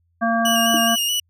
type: harmonic tone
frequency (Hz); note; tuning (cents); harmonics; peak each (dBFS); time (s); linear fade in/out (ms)
229.2; A#3; -29; 1 / 3 / 5 / 7; -21 / -20 / -25 / -24; 0.21-0.96; 20
type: tone with vibrato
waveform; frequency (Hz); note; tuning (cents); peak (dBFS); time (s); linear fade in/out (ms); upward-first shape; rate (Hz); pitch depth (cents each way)
sawtooth; 2893; F#7; -40; -16; 0.45-1.2; 5; square; 4.7; 32
type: tone with exponential decay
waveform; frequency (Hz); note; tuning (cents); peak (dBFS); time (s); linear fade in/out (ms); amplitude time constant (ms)
sine; 304.9; D#4; -35; -17; 0.74-0.86; 1; 25
effects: added 85 Hz sine -62 dBFS peak until 1.29 s